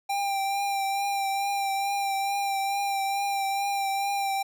square tone with vibrato, 792 Hz, G5, 18 cents sharp, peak -26 dBFS, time 0.09-4.43 s, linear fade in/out 10 ms, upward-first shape triangle, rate 2.3 Hz, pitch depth 27 cents each way, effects none

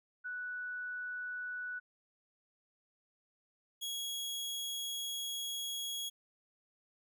sine / sawtooth tone pair in turn, 1480 / 3322 Hz, F#6 / G#7, 0 / 0 cents, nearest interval octave + major second, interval 1400 cents, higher second, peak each -38 / -34 dBFS, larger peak second, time 0.24-1.8 / 3.81-6.1 s, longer second, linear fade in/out 20 ms, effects none

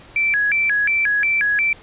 sine tone with vibrato, 1975 Hz, B6, in tune, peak -15 dBFS, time 0.16-1.73 s, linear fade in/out 2 ms, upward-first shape square, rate 2.8 Hz, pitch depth 290 cents each way, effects pink hiss -44 dBFS RMS until 1.82 s + resampled to 8000 Hz

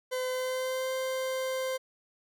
40% pulse tone with pitch glide, 510 to 521.3 Hz, C5 to C5, -44 to -6 cents, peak -29 dBFS, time 0.11-1.78 s, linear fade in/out 20 ms, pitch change +38 cents, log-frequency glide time 0.3-0.93 s, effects none

